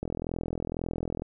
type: click train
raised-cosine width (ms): 2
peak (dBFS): -18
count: 51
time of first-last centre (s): 0.03-1.22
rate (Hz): 42
effects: none